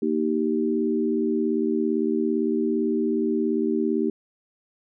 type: chord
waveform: sine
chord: Eb major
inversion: second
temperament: equal with one note detuned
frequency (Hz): 233.1 / 311.1 / 388.6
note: Bb3 / Eb4 / G4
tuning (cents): 0 / 0 / -15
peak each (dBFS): -25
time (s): 0.02-4.1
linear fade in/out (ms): 5
effects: none